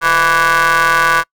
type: ring-modulated tone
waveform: 30% pulse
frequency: 162.5 Hz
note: E3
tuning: 24 cents flat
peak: -4 dBFS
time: 0.01-1.24 s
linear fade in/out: 50 ms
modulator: 1320 Hz
effects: noise-tail reverb RT60 0.1 s tail -26 dB re dry